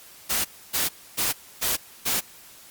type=noise bursts; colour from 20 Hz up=white; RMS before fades=-24 dBFS; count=5; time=0.29-2.21 s; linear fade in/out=20 ms; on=160 ms; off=280 ms; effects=white hiss -48 dBFS RMS until 2.7 s + Opus 48 kbps